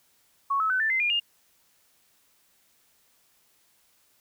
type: tone with pitch steps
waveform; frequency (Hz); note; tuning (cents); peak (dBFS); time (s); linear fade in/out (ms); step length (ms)
sine; 1108.7 / 1295.8 / 1514.5 / 1770.1 / 2069 / 2418 / 2826; C#6 / E6 / F#6 / A6 / C7 / D7 / F7; 0 / -30 / +40 / +10 / -20 / +50 / +20; -22; 0.5-1.2; 10; 100
effects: white hiss -65 dBFS RMS until 4.2 s